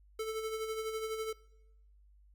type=tone with tremolo; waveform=square; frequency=440 Hz; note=A4; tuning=in tune; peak=-34 dBFS; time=0.19-1.33 s; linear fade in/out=5 ms; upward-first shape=sine; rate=12 Hz; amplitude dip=50%; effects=noise-tail reverb RT60 0.9 s tail -22 dB re dry + added 50 Hz sine -59 dBFS peak until 2.34 s